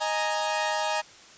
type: chord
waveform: sawtooth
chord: D# suspended fourth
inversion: none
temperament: equal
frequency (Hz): 622.3 / 830.6 / 932.3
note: D#5 / G#5 / A#5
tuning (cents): 0 / 0 / 0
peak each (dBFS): -26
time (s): 0-1.02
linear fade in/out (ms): 20
effects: white hiss -50 dBFS RMS until 1.37 s + resampled to 16000 Hz